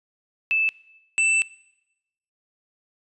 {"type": "tone pair in turn", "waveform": ["sine", "square"], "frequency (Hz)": [2630, 2656], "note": ["E7", "E7"], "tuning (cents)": [-5, 12], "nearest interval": "unison", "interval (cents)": 17, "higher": "second", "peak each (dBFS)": -18, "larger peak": "neither", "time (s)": [[0.51, 0.69], [1.18, 1.42]], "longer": "second", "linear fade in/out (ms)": 0, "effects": ["noise-tail reverb RT60 0.9 s tail -21 dB re dry", "resampled to 24000 Hz"]}